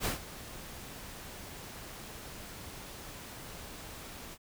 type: noise with ADSR envelope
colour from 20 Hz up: pink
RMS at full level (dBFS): -31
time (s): 0-4.38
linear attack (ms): 52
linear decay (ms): 130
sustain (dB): -15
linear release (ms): 51
effects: none